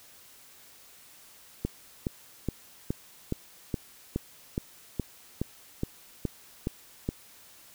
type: click train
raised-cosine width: 3 ms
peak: -15 dBFS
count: 14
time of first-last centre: 1.65-7.089 s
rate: 2.39 Hz
effects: white hiss -54 dBFS RMS until 7.74 s